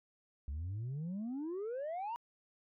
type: exponential sweep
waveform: sine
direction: up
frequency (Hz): 66.9 to 970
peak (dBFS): -35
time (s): 0.48-2.16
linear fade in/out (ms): 0
effects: tanh soft clip ceiling -36 dBFS